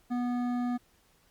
triangle tone with hard clipping, 244.6 Hz, B3, 16 cents flat, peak -30 dBFS, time 0.1-0.78 s, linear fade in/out 20 ms, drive 15 dB, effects pink hiss -66 dBFS RMS until 1.3 s + Opus 48 kbps

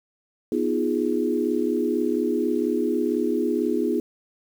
sine chord, F half-diminished seventh, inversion second, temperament equal, 246.9 / 311.1 / 349.2 / 415.3 Hz, Cb4 / Eb4 / F4 / Ab4, 0 / 0 / 0 / 0 cents, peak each -26 dBFS, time 0.52-4 s, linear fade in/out 2 ms, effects 8-bit

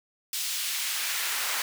pink noise with high-pass filter sweep, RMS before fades -30 dBFS, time 0.33-1.62 s, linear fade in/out 2 ms, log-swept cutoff 3700 to 1100 Hz, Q 0.84, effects none

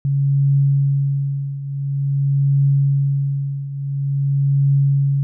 sine tone with tremolo, 139.2 Hz, C#3, 8 cents sharp, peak -11 dBFS, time 0.05-5.23 s, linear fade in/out 0 ms, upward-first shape triangle, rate 0.48 Hz, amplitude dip 80%, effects none

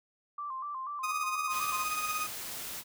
sine tone with vibrato, 1108.7 Hz, C#6, in tune, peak -35 dBFS, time 0.38-1.84 s, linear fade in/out 5 ms, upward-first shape square, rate 4.1 Hz, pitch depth 93 cents each way
30% pulse tone with tremolo, 1244.5 Hz, D#6, in tune, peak -27 dBFS, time 1.03-2.27 s, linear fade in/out 10 ms, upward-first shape sine, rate 17 Hz, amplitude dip 50%
white noise, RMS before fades -40 dBFS, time 1.49-2.84 s, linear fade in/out 50 ms
effects none

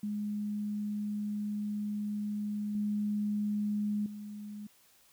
sine tone with level steps, 208.2 Hz, G#3, 5 cents sharp, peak -32 / -29 / -40 dBFS, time 0.03-4.67 s, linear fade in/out 5 ms, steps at 2.75 / 4.06 s, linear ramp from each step 2 ms, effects white hiss -64 dBFS RMS until 5.12 s

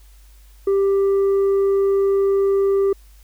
sine tone with tanh clipping, 393.5 Hz, G4, 7 cents sharp, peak -15 dBFS, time 0.67-2.93 s, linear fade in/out 5 ms, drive 3 dB, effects added 50 Hz sine -44 dBFS peak until 3.23 s + white hiss -56 dBFS RMS until 3.23 s

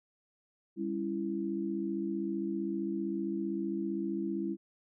sine chord, C# diminished, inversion second, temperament just, 199.57 / 277.2 / 332.6 Hz, G3 / C#4 / E4, +31 / 0 / +16 cents, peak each -36 / -39 / -34 dBFS, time 0.76-4.57 s, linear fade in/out 50 ms, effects none

